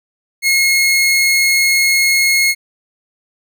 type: tone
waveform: sawtooth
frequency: 2163 Hz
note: C#7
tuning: 43 cents flat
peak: -7 dBFS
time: 0.42-2.55 s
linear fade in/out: 50 ms
effects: none